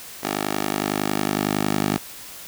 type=tone with high-pass filter sweep; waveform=10% pulse; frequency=50.9 Hz; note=G#1; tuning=34 cents flat; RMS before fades=-24 dBFS; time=0.23-1.98 s; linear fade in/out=5 ms; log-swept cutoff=400 to 200 Hz; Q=0.88; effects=white hiss -39 dBFS RMS until 2.47 s